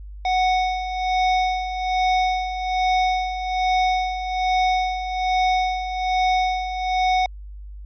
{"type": "tone with tremolo", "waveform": "square", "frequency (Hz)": 740, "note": "F#5", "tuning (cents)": 0, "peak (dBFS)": -17, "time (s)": [0.25, 7.26], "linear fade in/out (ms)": 2, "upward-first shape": "sine", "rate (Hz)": 1.2, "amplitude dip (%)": 65, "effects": ["added 50 Hz sine -34 dBFS peak until 7.85 s", "resampled to 11025 Hz"]}